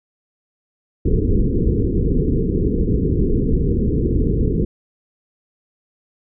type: low-pass noise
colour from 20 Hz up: pink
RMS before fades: -17 dBFS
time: 1.05-4.65 s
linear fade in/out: 5 ms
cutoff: 470 Hz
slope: 96 dB/octave
effects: none